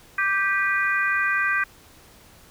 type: harmonic tone with a mistuned harmonic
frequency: 392 Hz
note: G4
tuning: in tune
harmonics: 3 / 4 / 5 / 6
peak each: -27 / -22 / -26 / -30 dBFS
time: 0.18-1.64 s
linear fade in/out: 5 ms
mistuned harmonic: 6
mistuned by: +66 cents
effects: pink hiss -51 dBFS RMS until 2.5 s